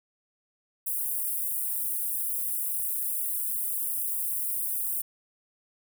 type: high-pass noise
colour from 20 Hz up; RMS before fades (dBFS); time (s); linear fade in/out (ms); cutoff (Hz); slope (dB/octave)
white; -30; 0.86-5.02; 10; 9200; 48
effects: none